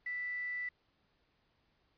sine tone with quantisation, 1975.5 Hz, B6, in tune, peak -36 dBFS, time 0.06-0.69 s, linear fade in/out 5 ms, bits 9, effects pink hiss -75 dBFS RMS until 1.97 s + resampled to 11025 Hz

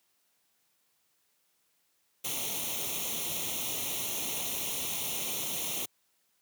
white noise with comb filter, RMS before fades -34 dBFS, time 2.24-5.86 s, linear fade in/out 10 ms, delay 0.31 ms, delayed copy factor +0.8, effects white hiss -73 dBFS RMS until 6.41 s + high-pass 100 Hz 12 dB/octave

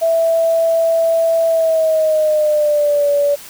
sine tone with pitch glide, 659.3 to 574 Hz, E5 to D5, 0 to -40 cents, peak -11 dBFS, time 0.01-3.36 s, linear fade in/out 20 ms, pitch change -240 cents, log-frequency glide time 1.47-3.1 s, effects white hiss -36 dBFS RMS until 3.49 s

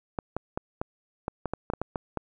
clicks, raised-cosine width 1 ms, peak -15 dBFS, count 12, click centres 0.188 / 0.366 / 0.575 / 0.815 / 1.281 / 1.457 / 1.536 / 1.701 / 1.736 / 1.816 / 1.958 / 2.173 s, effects none

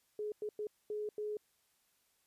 sine tone bursts at uneven times, 421.7 Hz, G#4, 26 cents sharp, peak -36 dBFS, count 5, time 0.19-0.32 / 0.42-0.49 / 0.59-0.67 / 0.9-1.09 / 1.18-1.37 s, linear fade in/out 2 ms, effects white hiss -75 dBFS RMS until 2.26 s + resampled to 32000 Hz

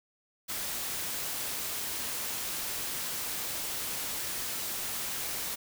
white noise, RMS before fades -35 dBFS, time 0.48-5.56 s, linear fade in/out 20 ms, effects none

